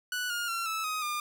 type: tone with pitch steps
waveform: sawtooth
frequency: 1480 / 1420.5 / 1363.5 / 1308.7 / 1256.1 / 1205.6 Hz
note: F#6 / F6 / F6 / E6 / D#6 / D6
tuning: 0 / +29 / -42 / -13 / +16 / +45 cents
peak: -27 dBFS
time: 0.12-1.2 s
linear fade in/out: 2 ms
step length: 180 ms
effects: none